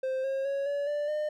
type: tone with pitch steps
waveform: triangle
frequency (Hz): 523.3 / 538.6 / 554.4 / 570.7 / 587.4 / 604.6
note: C5 / C#5 / C#5 / D5 / D5 / D#5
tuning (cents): 0 / -50 / 0 / -50 / 0 / -50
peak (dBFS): -26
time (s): 0.03-1.29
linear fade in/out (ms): 5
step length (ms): 210
effects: none